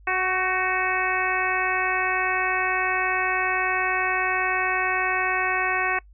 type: harmonic tone with a mistuned harmonic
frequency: 370.7 Hz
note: F#4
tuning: 3 cents sharp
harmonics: 1 / 2 / 3 / 4 / 5 / 6 / 7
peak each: -32 / -28 / -28 / -29 / -28 / -29 / -30 dBFS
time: 0.07-5.99 s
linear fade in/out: 5 ms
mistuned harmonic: 4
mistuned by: +37 cents
effects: noise-tail reverb RT60 0.1 s tail -23 dB re dry + added 50 Hz sine -47 dBFS peak until 6.13 s